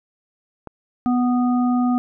click, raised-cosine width 1 ms, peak -19 dBFS, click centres 0.673 s
harmonic tone, 247 Hz, B3, in tune, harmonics 1 / 3 / 5, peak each -16 / -26 / -30 dBFS, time 1.06-1.98 s, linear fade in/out 0 ms
effects none

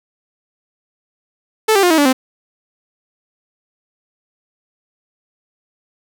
sawtooth tone with pitch steps, 437.2 / 394 / 355.1 / 320 / 288.4 / 260 Hz, A4 / G4 / F4 / D#4 / D4 / C4, -11 / +9 / +29 / +49 / -31 / -11 cents, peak -6 dBFS, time 1.68-2.13 s, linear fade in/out 10 ms, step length 75 ms, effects none

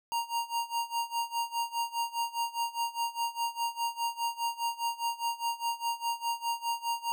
square tone with tremolo, 934 Hz, A#5, 3 cents sharp, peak -28 dBFS, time 0.12-7.12 s, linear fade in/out 0 ms, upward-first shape sine, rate 4.9 Hz, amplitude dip 90%, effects none

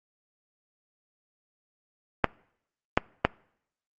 clicks, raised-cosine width 0.5 ms, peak -3 dBFS, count 3, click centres 2.243 / 2.975 / 3.25 s, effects noise-tail reverb RT60 0.7 s tail -25 dB re dry + Opus 32 kbps

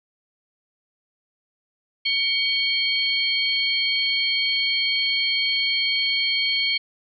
sine tone cluster, 2249 / 3179 / 4360 Hz, C#7 / G7 / C#8, +24 / +24 / -29 cents, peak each -24 dBFS, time 2.05-6.78 s, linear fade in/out 10 ms, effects none

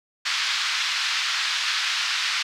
white band-pass noise, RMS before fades -25 dBFS, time 0.25-2.43 s, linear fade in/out 10 ms, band 1200 to 4800 Hz, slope 24 dB/octave, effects none

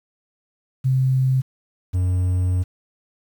sine / triangle tone pair in turn, 130.81 / 90.77 Hz, C3 / F#2, 0 / -33 cents, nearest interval tritone, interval 633 cents, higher first, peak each -15 dBFS, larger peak neither, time 0.84-1.42 / 1.93-2.64 s, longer second, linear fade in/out 20 ms, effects 8-bit

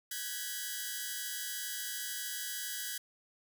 5% pulse tone cluster, 1504 / 1610 / 1669 / 1945 Hz, F#6 / G6 / G#6 / B6, +28 / +46 / +8 / -27 cents, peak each -32 / -35 / -30 / -32 dBFS, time 0.11-2.98 s, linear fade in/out 5 ms, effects none

